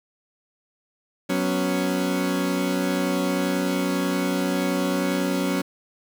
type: chord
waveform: 30% pulse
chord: F# suspended fourth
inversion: none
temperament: equal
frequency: 185 / 246.9 / 277.2 Hz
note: F#3 / B3 / C#4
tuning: 0 / 0 / 0 cents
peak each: -23 / -27 / -22 dBFS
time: 1.29-5.62 s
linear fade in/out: 10 ms
effects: 8-bit